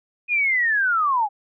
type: linear sweep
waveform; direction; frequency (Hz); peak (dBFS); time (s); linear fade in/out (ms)
sine; down; 2489 to 791; -17; 0.28-1.29; 50
effects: none